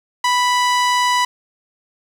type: tone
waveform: sawtooth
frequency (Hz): 987.8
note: B5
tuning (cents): 0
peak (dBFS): -10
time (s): 0.24-1.25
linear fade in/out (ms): 5
effects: low-pass 8000 Hz 12 dB/octave + 7-bit